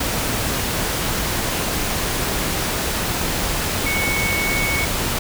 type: tone in noise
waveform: sine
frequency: 2217 Hz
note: C#7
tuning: in tune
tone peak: -21 dBFS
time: 3.86-4.85 s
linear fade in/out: 5 ms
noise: pink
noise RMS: -22 dBFS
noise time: 0-5.19 s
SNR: -2 dB
effects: none